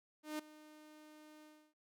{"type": "tone with ADSR envelope", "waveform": "sawtooth", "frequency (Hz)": 305.4, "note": "D#4", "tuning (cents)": -32, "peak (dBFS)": -34, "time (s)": [0.23, 1.74], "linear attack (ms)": 160, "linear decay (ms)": 7, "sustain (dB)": -19, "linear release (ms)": 310, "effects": []}